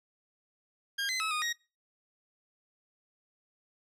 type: tone with pitch steps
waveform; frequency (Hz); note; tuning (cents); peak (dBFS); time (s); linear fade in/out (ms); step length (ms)
20% pulse; 1615 / 2044 / 1293 / 1232 / 1884; G#6 / C7 / E6 / D#6 / A#6; -49 / -41 / -34 / -17 / +18; -25; 0.98-1.53; 10; 110
effects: noise-tail reverb RT60 0.3 s tail -23 dB re dry + low-pass 10000 Hz 12 dB/octave